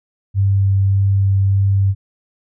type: tone with vibrato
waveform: sine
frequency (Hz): 98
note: G2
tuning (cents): 0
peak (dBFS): -11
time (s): 0.34-1.95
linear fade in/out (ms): 50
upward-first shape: sine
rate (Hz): 1.7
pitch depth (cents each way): 8
effects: none